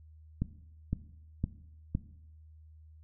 click train, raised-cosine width 5 ms, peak -17 dBFS, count 4, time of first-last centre 0.42-1.951 s, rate 1.96 Hz, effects noise-tail reverb RT60 0.8 s tail -17 dB re dry + added 78 Hz sine -52 dBFS peak until 3.03 s

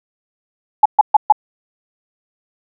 sine tone bursts, 850 Hz, G#5, 40 cents sharp, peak -3 dBFS, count 4, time 0.83-1.324 s, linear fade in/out 5 ms, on 26 ms, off 130 ms, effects none

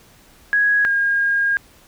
sine tone pair in turn, 1661.2 / 1622.3 Hz, G#6 / G#6, 0 / -41 cents, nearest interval unison, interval 41 cents, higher first, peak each -13 / -15 dBFS, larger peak first, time 0.53-0.85 / 0.85-1.57 s, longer second, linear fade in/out 0 ms, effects pink hiss -50 dBFS RMS until 1.87 s

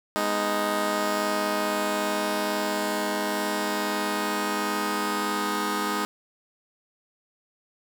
10% pulse chord, G# minor, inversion none, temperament just, 207.7 / 249.2 / 311.5 Hz, G#3 / B3 / D#4, 0 / +16 / +2 cents, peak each -20 / -26 / -20 dBFS, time 0.16-6.05 s, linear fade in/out 0 ms, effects none

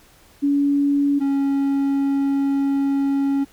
sine / triangle tone pair in turn, 283.7 / 276.9 Hz, C#4 / C#4, +40 / -2 cents, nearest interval unison, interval 42 cents, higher first, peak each -15 dBFS, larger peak neither, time 0.42-1.2 / 1.2-3.45 s, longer second, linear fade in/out 20 ms, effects pink hiss -52 dBFS RMS until 3.52 s

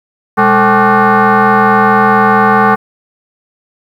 sine tone with frequency modulation, 204.3 Hz, G#3, 28 cents flat, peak -4 dBFS, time 0.37-2.76 s, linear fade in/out 20 ms, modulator 324 Hz, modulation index 4.1, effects tanh soft clip ceiling 0 dBFS + 7-bit

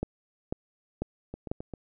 two click trains, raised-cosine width 2 ms, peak -24 / -16 dBFS, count 4 / 4, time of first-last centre 1.34-1.737 / 0.03-1.515 s, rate 7.55 / 2.02 Hz, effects none

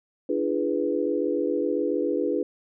sine chord, D diminished seventh, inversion none, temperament equal with one note detuned, 293.7 / 340.9 / 415.3 / 493.9 Hz, D4 / F4 / Ab4 / Cb5, 0 / -42 / 0 / 0 cents, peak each -28 dBFS, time 0.29-2.43 s, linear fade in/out 5 ms, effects none

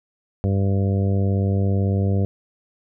harmonic tone, 98 Hz, G2, in tune, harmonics 1 / 2 / 3 / 4 / 5 / 6 / 7, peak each -18 / -24 / -32 / -31 / -31 / -36 / -38 dBFS, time 0.44-2.25 s, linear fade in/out 0 ms, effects none

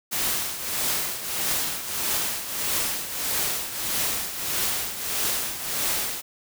white noise with tremolo, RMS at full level -24 dBFS, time 0.11-6.22 s, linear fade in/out 20 ms, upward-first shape triangle, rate 1.6 Hz, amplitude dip 70%, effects none

